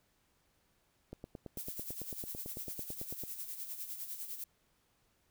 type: click train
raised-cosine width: 2 ms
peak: -31 dBFS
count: 20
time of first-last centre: 1.13-3.236 s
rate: 9.02 Hz
type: noise with tremolo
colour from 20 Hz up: violet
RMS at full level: -41 dBFS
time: 1.57-4.44 s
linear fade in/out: 2 ms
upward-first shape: sine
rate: 9.9 Hz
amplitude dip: 60%
effects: pink hiss -74 dBFS RMS until 5.3 s